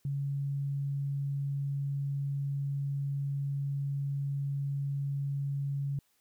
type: tone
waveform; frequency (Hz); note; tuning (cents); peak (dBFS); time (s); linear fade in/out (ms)
sine; 140; C#3; +18; -30; 0.05-5.99; 2
effects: white hiss -72 dBFS RMS until 6.2 s